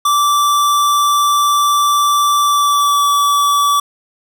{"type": "tone with pitch glide", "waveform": "square", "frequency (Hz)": [1166, 1150.6], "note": ["D6", "D6"], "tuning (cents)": [-13, -36], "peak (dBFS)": -11, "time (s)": [0.05, 3.8], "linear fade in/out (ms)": 5, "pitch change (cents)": -23, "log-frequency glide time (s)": [2.41, 3.04], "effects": []}